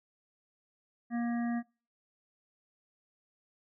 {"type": "harmonic tone", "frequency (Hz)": 236.5, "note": "A#3", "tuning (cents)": 25, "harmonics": [1, 3, 5, 7, 8], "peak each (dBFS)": [-30, -41, -50, -48, -48], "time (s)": [1.1, 1.63], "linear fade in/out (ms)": 50, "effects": ["noise-tail reverb RT60 0.4 s tail -25 dB re dry"]}